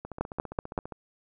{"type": "two click trains", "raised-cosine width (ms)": 1, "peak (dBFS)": [-24, -13], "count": [14, 4], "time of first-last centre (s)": [[0.05, 0.922], [0.21, 0.778]], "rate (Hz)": [14.9, 5.28], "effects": []}